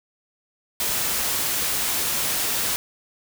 white noise, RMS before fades -24 dBFS, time 0.8-2.76 s, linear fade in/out 0 ms, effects none

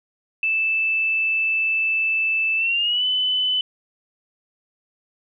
sine tone with pitch glide, 2637 to 3012 Hz, E7 to F#7, 0 to +30 cents, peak -18 dBFS, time 0.43-3.61 s, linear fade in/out 2 ms, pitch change +230 cents, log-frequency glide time 2.57-3.05 s, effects none

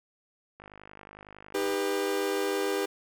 click train, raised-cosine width 0.5 ms, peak -31 dBFS, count 59, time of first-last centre 0.6-1.739 s, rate 50.9 Hz
40% pulse chord, Eb augmented, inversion none, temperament equal with one note detuned, 311.1 / 397.9 / 493.9 Hz, Eb4 / G4 / B4, 0 / +26 / 0 cents, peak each -34 / -28 / -32 dBFS, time 1.54-2.86 s, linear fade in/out 10 ms
effects none

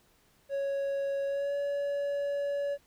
triangle tone with pitch glide, 554.4 to 568 Hz, C#5 to C#5, 0 to +42 cents, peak -27 dBFS, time 0.49-2.78 s, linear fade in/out 50 ms, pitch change +42 cents, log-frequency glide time 1.26-1.55 s, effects pink hiss -66 dBFS RMS until 2.86 s

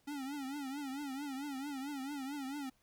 square tone with vibrato, 277.2 Hz, C#4, in tune, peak -40 dBFS, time 0.07-2.7 s, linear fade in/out 10 ms, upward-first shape triangle, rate 4.5 Hz, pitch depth 130 cents each way, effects pink hiss -73 dBFS RMS until 2.82 s

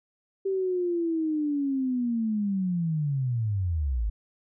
sine linear sweep, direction down, 390.8 to 49 Hz, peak -24 dBFS, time 0.45-4.1 s, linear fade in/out 10 ms, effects none

